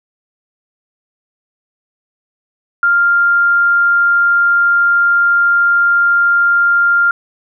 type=tone; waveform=sine; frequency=1396.9 Hz; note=F6; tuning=in tune; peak=-8 dBFS; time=2.83-7.11 s; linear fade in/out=2 ms; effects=none